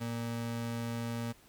square ring-modulated tone, 174.61 Hz, F3, in tune, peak -32 dBFS, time 0-1.33 s, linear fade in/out 20 ms, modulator 60.3 Hz, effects pink hiss -61 dBFS RMS until 1.48 s

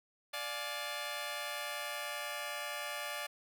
10% pulse chord, D diminished, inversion none, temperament just, 587.3 / 704.8 / 845.8 Hz, D5 / F5 / Ab5, 0 / +16 / +31 cents, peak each -32 / -36 / -36 dBFS, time 0.33-3.27 s, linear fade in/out 10 ms, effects none

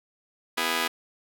5% pulse chord, E major, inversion second, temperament just, 247.2 / 329.6 / 412 Hz, B3 / E4 / G#4, +2 / 0 / -14 cents, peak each -19 dBFS, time 0.57-0.88 s, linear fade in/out 10 ms, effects none

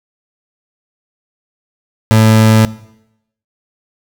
30% pulse tone, 110 Hz, A2, in tune, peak -3 dBFS, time 2.11-2.65 s, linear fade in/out 0 ms, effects noise-tail reverb RT60 0.8 s tail -19 dB re dry

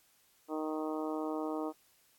harmonic tone, 155.56 Hz, D#3, in tune, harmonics 2 / 3 / 4 / 5 / 6 / 7 / 8, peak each -36 / -40 / -42 / -44 / -46 / -47 / -48 dBFS, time 0.48-1.73 s, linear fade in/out 50 ms, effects white hiss -68 dBFS RMS until 2.18 s + AAC 64 kbps

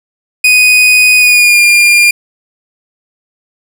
40% pulse tone with pitch glide, 2489 to 2406 Hz, D#7 to D7, 0 to +41 cents, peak -3 dBFS, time 0.44-2.11 s, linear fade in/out 5 ms, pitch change -59 cents, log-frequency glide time 1.17-1.61 s, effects none

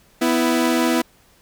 sawtooth tone pair together, 248.3 / 329.2 Hz, B3 / E4, +9 / -2 cents, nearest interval perfect fourth, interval 489 cents, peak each -15 dBFS, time 0.21-1.02 s, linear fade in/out 10 ms, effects pink hiss -55 dBFS RMS until 1.41 s

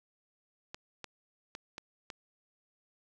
clicks, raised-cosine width 0.2 ms, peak -24 dBFS, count 5, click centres 0.745 / 1.043 / 1.551 / 1.781 / 2.102 s, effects none

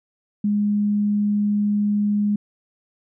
sine tone, 206.7 Hz, G#3, 8 cents flat, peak -17 dBFS, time 0.44-2.36 s, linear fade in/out 5 ms, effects none

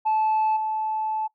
sine tone with level steps, 870 Hz, A5, 20 cents flat, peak -17 / -23 dBFS, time 0.05-1.28 s, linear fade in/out 20 ms, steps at 0.56 s, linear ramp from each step 10 ms, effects noise-tail reverb RT60 0.1 s tail -21 dB re dry + tanh soft clip ceiling -17 dBFS

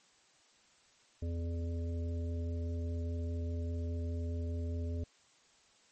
harmonic tone with a mistuned harmonic, 84.4 Hz, E2, 41 cents sharp, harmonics 1 / 3 / 5 / 7, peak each -34 / -44 / -48 / -51 dBFS, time 1.22-5.04 s, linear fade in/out 5 ms, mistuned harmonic 1, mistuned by -34 cents, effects white hiss -66 dBFS RMS until 5.91 s + MP3 32 kbps

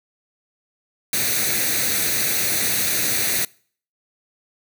white noise with comb filter, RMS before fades -21 dBFS, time 1.13-3.45 s, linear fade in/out 2 ms, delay 0.48 ms, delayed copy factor +0.65, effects noise-tail reverb RT60 0.5 s tail -25 dB re dry + high-pass 80 Hz 12 dB/octave

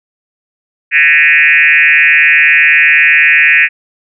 sine tone with frequency modulation, 2134 Hz, C7, 34 cents sharp, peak -4 dBFS, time 0.91-3.69 s, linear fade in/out 50 ms, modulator 152 Hz, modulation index 3, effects none

